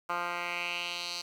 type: tone with band-pass filter sweep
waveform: 10% pulse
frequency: 174.4 Hz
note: F3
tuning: 2 cents flat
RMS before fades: -35 dBFS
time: 0.09-1.22 s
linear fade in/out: 10 ms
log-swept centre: 1300 to 4700 Hz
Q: 2.7
effects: 9-bit

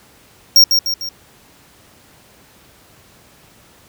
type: tone with echo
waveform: square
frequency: 5570 Hz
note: F8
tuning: 5 cents flat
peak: -5 dBFS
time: 0.56-0.64 s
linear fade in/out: 2 ms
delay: 150 ms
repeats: 3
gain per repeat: -6 dB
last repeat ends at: 1.09 s
effects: pink hiss -48 dBFS RMS until 3.88 s + high-pass 60 Hz 12 dB/octave

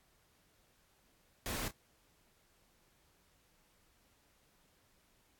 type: noise with echo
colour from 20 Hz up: pink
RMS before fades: -39 dBFS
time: 1.46-1.68 s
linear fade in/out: 0 ms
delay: 29 ms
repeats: 1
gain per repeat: -12 dB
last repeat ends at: 1.709 s
effects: pink hiss -71 dBFS RMS until 5.39 s + AAC 64 kbps

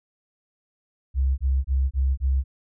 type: tone bursts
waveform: sine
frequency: 66.7 Hz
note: C2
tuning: 34 cents sharp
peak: -18 dBFS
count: 5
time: 1.14-2.44 s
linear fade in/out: 50 ms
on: 240 ms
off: 25 ms
effects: none

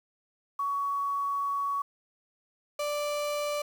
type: tone pair in turn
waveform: sine / 35% pulse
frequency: 1123 / 587.7 Hz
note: C#6 / D5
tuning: +22 / +1 cents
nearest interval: major seventh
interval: 1121 cents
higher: first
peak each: -27 dBFS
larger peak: neither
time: 0.59-1.82 / 2.79-3.62 s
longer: first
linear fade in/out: 5 ms
effects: 9-bit

